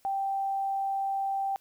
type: tone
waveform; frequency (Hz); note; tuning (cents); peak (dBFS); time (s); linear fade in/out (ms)
sine; 783; G5; -2; -27; 0.05-1.56; 0
effects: white hiss -65 dBFS RMS until 1.6 s